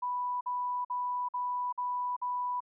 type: tone bursts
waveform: sine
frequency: 987.8 Hz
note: B5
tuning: in tune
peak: -30 dBFS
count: 6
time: 0.02-2.605 s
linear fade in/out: 10 ms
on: 390 ms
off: 49 ms
effects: none